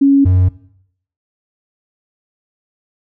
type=tone pair in turn; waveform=sine / triangle; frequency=277.2 / 91.84 Hz; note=C#4 / F#2; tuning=0 / -12 cents; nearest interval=octave + perfect fifth; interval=1912 cents; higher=first; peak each=-6 dBFS; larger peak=neither; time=0.01-0.25 / 0.25-0.49 s; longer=neither; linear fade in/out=10 ms; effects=noise-tail reverb RT60 0.7 s tail -18 dB re dry